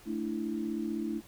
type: chord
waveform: sine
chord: A suspended fourth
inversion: none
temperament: equal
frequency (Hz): 220 / 293.7 / 329.6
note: A3 / D4 / E4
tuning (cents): 0 / 0 / 0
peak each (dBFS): -35 / -37 / -35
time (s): 0.05-1.22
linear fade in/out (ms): 50
effects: pink hiss -56 dBFS RMS until 1.27 s